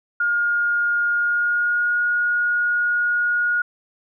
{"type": "tone with pitch glide", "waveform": "sine", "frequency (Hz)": [1421, 1440], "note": ["F6", "F#6"], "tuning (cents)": [30, -47], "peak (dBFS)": -17, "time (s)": [0.2, 3.62], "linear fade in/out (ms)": 5, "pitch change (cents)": 23, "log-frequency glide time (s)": [1.11, 2.01], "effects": []}